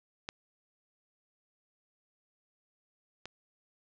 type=clicks; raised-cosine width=0.2 ms; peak=-19 / -24 dBFS; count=2; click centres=0.289 / 3.256 s; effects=low-pass 6000 Hz 12 dB/octave